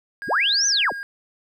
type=tone with vibrato; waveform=triangle; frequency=1628 Hz; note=G#6; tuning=35 cents flat; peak=-27 dBFS; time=0.22-1.03 s; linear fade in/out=0 ms; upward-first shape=sine; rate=2.1 Hz; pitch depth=9 cents each way
type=linear two-way sweep; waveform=sine; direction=up then down; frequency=32 to 6250 to 32 Hz; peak=-17 dBFS; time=0.27-0.93 s; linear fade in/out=50 ms; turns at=0.67 s
effects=none